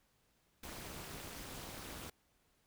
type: noise with amplitude modulation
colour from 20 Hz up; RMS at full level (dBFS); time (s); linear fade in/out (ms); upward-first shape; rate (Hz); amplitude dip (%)
pink; -44; 0.63-2.1; 5; sine; 237; 90
effects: pink hiss -75 dBFS RMS until 2.66 s